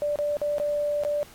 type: tone with dropouts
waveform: sine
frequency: 587.3 Hz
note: D5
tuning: in tune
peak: -23 dBFS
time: 0.02-1.23 s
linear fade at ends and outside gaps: 0 ms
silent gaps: 0.158-0.188 / 0.369-0.416 / 0.583-0.599 / 1.036-1.049 s
effects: pink hiss -50 dBFS RMS until 1.34 s + AAC 64 kbps